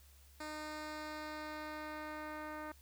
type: tone with low-pass filter sweep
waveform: 10% pulse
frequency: 305.9 Hz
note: D#4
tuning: 29 cents flat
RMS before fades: -45 dBFS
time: 0.4-2.72 s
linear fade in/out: 5 ms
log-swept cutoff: 8900 to 1800 Hz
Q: 0.85
effects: added 69 Hz sine -60 dBFS peak until 2.81 s + white hiss -66 dBFS RMS until 2.81 s